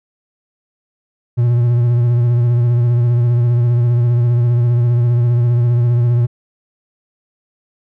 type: tone with vibrato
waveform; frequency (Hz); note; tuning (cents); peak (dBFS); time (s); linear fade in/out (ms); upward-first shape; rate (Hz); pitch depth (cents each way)
triangle; 120; B2; -49; -8; 1.37-6.27; 20; triangle; 15; 42
effects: none